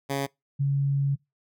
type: tone pair in turn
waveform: 10% pulse / sine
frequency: 138.59 / 139.47 Hz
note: C#3 / C#3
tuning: 0 / +11 cents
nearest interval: unison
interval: 11 cents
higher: second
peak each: -18 / -21 dBFS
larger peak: first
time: 0.09-0.27 / 0.59-1.16 s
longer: second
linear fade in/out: 20 ms
effects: noise-tail reverb RT60 0.2 s tail -24 dB re dry